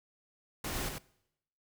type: noise with echo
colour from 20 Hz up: pink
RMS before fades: -37 dBFS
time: 0.64-0.89 s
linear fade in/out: 5 ms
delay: 94 ms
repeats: 1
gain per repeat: -4 dB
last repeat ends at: 0.984 s
effects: noise-tail reverb RT60 0.8 s tail -22 dB re dry